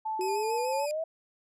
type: tone with tremolo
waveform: sine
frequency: 874 Hz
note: A5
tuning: 12 cents flat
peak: -29 dBFS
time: 0.05-0.86 s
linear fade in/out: 10 ms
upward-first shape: sine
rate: 4.5 Hz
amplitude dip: 25%
type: exponential sweep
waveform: sine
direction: up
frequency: 362.9 to 659.3 Hz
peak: -29 dBFS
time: 0.19-1.04 s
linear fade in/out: 5 ms
type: tone with vibrato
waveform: 15% pulse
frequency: 2489 Hz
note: D#7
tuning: in tune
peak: -32 dBFS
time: 0.21-0.91 s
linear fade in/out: 0 ms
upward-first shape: square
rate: 6.8 Hz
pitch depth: 35 cents each way
effects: none